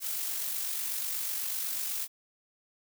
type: noise with amplitude modulation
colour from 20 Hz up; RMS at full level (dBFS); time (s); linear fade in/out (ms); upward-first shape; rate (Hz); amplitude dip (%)
blue; -32; 0-2.08; 50; sine; 48.1; 35
effects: none

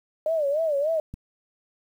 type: tone with vibrato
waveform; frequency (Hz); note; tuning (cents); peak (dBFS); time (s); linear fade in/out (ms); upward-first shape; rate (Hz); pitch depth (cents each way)
sine; 604; D5; +48; -21; 0.26-1; 2; sine; 3.4; 150
type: click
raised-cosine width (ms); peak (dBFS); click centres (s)
5; -23; 1.14
effects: 9-bit

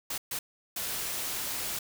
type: noise bursts at uneven times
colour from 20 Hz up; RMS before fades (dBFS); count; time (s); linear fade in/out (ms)
white; -34; 3; 0.1-0.18 / 0.31-0.39 / 0.76-1.79; 5
effects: none

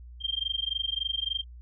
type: tone with amplitude modulation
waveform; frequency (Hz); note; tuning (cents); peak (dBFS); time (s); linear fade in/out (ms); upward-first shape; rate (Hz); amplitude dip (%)
sine; 3178; G7; +23; -24; 0.2-1.44; 50; sine; 23.5; 100
effects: added 60 Hz sine -43 dBFS peak until 1.61 s

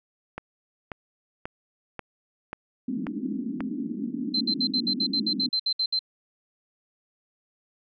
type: click train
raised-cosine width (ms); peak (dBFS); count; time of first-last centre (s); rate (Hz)
0.5; -18; 7; 0.38-3.606; 1.86
type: band-pass noise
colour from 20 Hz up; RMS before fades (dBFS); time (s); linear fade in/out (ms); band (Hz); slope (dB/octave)
pink; -31; 2.88-5.49; 5; 210 to 290; 48
type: tone bursts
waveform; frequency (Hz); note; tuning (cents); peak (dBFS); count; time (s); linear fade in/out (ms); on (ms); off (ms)
sine; 4100; C8; -36; -22; 13; 4.34-5.992; 5; 68; 64
effects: none

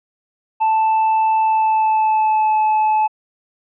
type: tone with pitch glide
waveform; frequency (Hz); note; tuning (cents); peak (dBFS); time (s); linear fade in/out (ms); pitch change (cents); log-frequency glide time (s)
triangle; 880 to 862.9; A5 to A5; 0 to -34; -11; 0.6-3.08; 20; -34; 1.41-2.58
effects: resampled to 8000 Hz

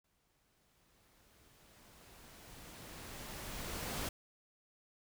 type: noise with exponential growth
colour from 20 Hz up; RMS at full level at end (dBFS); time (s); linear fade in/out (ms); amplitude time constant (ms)
pink; -39; 0.04-4.09; 5; 880
effects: none

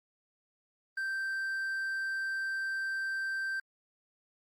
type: tone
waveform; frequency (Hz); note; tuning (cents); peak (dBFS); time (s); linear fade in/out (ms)
triangle; 1565; G6; -3; -30; 0.97-3.6; 5
effects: Opus 32 kbps

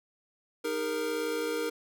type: chord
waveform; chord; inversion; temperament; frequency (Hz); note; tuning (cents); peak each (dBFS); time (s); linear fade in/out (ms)
square; D# suspended fourth; none; equal with one note detuned; 311.1 / 407.5 / 466.2; D#4 / G#4 / A#4; 0 / -33 / 0; -37 / -38 / -32; 0.64-1.7; 10
effects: none

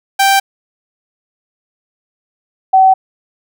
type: tone pair in turn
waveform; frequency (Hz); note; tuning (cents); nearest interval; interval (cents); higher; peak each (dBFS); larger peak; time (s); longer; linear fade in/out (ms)
sawtooth / sine; 784 / 761.2; G5 / F#5; 0 / +49; minor second; 51; first; -4; neither; 0.19-0.4 / 2.73-2.94; neither; 10
effects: none

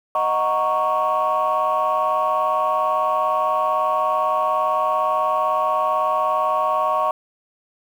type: chord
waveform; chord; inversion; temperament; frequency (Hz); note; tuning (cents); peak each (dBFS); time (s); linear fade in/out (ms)
sine; D# minor seventh; none; equal; 622.3 / 740 / 932.3 / 1108.7; D#5 / F#5 / A#5 / C#6; 0 / 0 / 0 / 0; -22 / -24 / -24 / -19; 0.15-7.11; 2
effects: tanh soft clip ceiling -11 dBFS + 8-bit

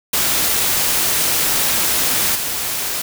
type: noise with level steps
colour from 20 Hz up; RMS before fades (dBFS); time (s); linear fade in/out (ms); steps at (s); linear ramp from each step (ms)
white; -17 / -22; 0.13-3.02; 5; 2.35; 5
effects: none

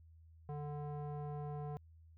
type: tone with low-pass filter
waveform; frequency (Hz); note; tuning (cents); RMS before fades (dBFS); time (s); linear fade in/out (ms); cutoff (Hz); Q
square; 147.2; D3; +4; -43; 0.49-1.77; 0; 820; 2
effects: added 81 Hz sine -58 dBFS peak until 2.17 s

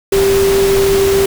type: tone in noise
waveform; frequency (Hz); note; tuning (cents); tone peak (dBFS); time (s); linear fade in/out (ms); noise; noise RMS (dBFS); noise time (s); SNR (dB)
sine; 392; G4; 0; -9; 0.12-1.26; 5; pink; -19; 0.12-1.26; +7
effects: none

